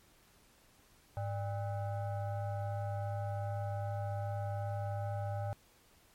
sine tone with frequency modulation, 103.3 Hz, G#2, 9 cents flat, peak -34 dBFS, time 1.17-5.53 s, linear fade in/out 0 ms, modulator 696 Hz, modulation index 0.8, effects pink hiss -65 dBFS RMS until 6.14 s + MP3 64 kbps

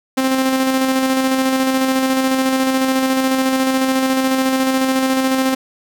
sawtooth tone with tremolo, 263.2 Hz, C4, 10 cents sharp, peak -9 dBFS, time 0.17-5.55 s, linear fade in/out 10 ms, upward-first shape square, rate 14 Hz, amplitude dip 30%, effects none

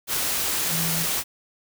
sine tone in noise, 164.81 Hz, E3, in tune, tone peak -28 dBFS, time 0.69-1.07 s, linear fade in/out 50 ms, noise white, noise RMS -25 dBFS, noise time 0.07-1.24 s, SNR -6 dB, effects none

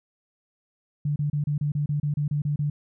sine tone bursts, 146.83 Hz, D3, in tune, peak -22 dBFS, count 12, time 1.05-2.7 s, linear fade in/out 5 ms, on 110 ms, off 30 ms, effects none

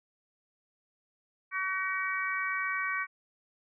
harmonic tone, 378.7 Hz, F#4, 40 cents sharp, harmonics 3 / 4 / 5 / 6, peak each -35 / -35 / -35 / -35 dBFS, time 1.51-3.07 s, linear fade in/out 50 ms, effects none

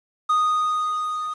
triangle tone with level ramp, 1240 Hz, D#6, 6 cents flat, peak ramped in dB -14 to -24 dBFS, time 0.29-1.34 s, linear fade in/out 10 ms, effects resampled to 22050 Hz + 8-bit

